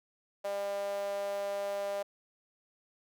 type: tone with high-pass filter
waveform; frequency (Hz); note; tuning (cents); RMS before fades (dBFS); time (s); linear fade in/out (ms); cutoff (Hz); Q
sawtooth; 200.3; G3; +38; -35; 0.44-2.03; 10; 620; 6.9
effects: none